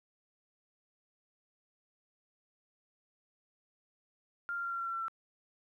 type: tone with pitch steps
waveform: sine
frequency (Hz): 1396.9 / 1388.9 / 1380.9 / 1372.9 / 1365 / 1357.1 / 1349.3 / 1341.5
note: F6 / F6 / F6 / F6 / F6 / E6 / E6 / E6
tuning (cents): 0 / -10 / -20 / -30 / -40 / +50 / +40 / +30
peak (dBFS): -34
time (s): 4.49-5.082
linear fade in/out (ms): 0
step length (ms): 74
effects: 12-bit